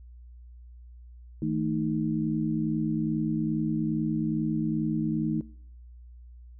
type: tone cluster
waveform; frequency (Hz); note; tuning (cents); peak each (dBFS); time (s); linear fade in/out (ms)
sine; 159 / 221.4 / 311.1; D#3 / A3 / D#4; +38 / +11 / 0; -30; 1.42-5.41; 2
effects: noise-tail reverb RT60 0.7 s tail -22 dB re dry + added 60 Hz sine -45 dBFS peak until 6.59 s